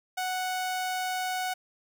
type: tone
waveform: sawtooth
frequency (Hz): 740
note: F#5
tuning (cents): 0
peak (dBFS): -25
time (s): 0.17-1.54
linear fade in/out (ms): 10
effects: none